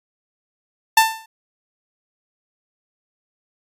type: tone with exponential decay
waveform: sawtooth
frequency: 890 Hz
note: A5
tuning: 20 cents sharp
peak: -3 dBFS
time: 0.97-1.26 s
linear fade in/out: 5 ms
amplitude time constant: 63 ms
effects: AAC 48 kbps